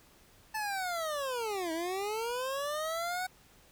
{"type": "linear two-way sweep", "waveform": "25% pulse", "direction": "down then up", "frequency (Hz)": [880, 316.8, 749], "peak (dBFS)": -29, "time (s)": [0.54, 3.27], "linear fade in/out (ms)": 10, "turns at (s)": 1.72, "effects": ["pink hiss -61 dBFS RMS until 3.71 s"]}